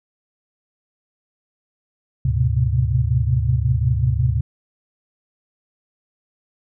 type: tone cluster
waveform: sine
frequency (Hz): 73.5 / 104.8 / 123.3 / 128.8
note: D2 / G#2 / B2 / C3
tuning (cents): +2 / +16 / -2 / -27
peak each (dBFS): -21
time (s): 2.25-4.41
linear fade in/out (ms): 5
effects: none